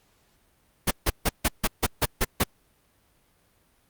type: noise bursts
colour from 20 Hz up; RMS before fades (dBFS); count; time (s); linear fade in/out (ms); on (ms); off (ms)
pink; -21; 9; 0.87-2.439; 10; 41; 150
effects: pink hiss -65 dBFS RMS until 3.89 s + Opus 48 kbps